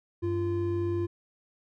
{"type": "tone pair together", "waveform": "triangle", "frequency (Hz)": [96.76, 344.8], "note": ["G2", "F4"], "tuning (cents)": [-22, -22], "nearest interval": "octave + minor seventh", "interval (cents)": 2200, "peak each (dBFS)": [-29, -26], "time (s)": [0.22, 1.07], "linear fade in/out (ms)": 20, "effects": []}